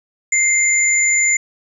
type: tone pair together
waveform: sine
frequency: 2093 / 7040 Hz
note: C7 / A8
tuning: 0 / 0 cents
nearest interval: octave + major sixth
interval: 2100 cents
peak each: -15 dBFS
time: 0.32-1.37 s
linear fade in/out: 5 ms
effects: none